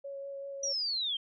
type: tone with vibrato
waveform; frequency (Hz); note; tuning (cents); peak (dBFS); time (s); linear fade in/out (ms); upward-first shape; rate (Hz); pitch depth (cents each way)
sine; 554.4; C#5; 0; -38; 0.04-0.73; 10; sine; 5.2; 10
type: linear sweep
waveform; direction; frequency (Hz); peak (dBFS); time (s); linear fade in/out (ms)
sine; down; 5870 to 3107; -30; 0.63-1.17; 5
effects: none